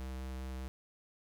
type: tone with vibrato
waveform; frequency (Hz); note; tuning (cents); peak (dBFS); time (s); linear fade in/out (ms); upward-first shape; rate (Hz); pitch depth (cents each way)
square; 65; C2; -11; -40; 0-0.68; 0; sine; 5; 8
effects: none